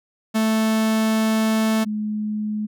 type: tone pair in turn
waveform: 45% pulse / sine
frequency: 220 / 212.2 Hz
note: A3 / G#3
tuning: 0 / +38 cents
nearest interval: minor second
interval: 62 cents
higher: first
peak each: -17 / -22 dBFS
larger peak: first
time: 0.34-1.85 / 1.85-2.67 s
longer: first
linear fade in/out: 20 ms
effects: none